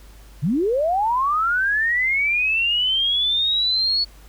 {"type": "linear sweep", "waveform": "sine", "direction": "up", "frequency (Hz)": [123.1, 4426], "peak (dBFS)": -17, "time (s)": [0.42, 4.05], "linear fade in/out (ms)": 20, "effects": ["added 50 Hz sine -43 dBFS peak until 4.28 s", "pink hiss -51 dBFS RMS until 4.28 s"]}